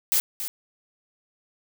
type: noise with echo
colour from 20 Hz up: blue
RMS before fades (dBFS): -21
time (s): 0.12-0.2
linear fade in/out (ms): 0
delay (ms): 280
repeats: 1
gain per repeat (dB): -10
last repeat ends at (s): 0.48
effects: none